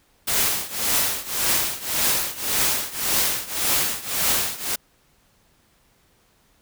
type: noise with tremolo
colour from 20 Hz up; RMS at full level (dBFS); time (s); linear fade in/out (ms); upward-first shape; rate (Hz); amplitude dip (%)
white; -19; 0.27-4.76; 10; triangle; 1.8; 90
effects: pink hiss -61 dBFS RMS until 6.61 s